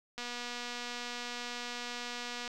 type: click train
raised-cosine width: 0.2 ms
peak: -23 dBFS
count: 557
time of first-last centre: 0.18-2.478 s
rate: 242 Hz
effects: none